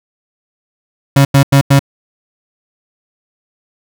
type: tone bursts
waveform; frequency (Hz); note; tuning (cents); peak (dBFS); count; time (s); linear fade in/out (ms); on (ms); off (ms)
35% pulse; 138.59; C#3; 0; -3; 4; 1.16-1.793; 5; 90; 91
effects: none